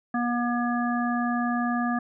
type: harmonic tone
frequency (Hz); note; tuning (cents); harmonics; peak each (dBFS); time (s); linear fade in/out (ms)
240.4; B3; -46; 1 / 3 / 5 / 7; -25 / -30 / -32 / -33; 0.14-1.99; 5
effects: none